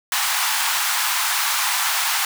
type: high-pass noise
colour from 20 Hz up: pink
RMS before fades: -21 dBFS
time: 0.12-2.25 s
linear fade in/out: 2 ms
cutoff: 820 Hz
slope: 48 dB/octave
effects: none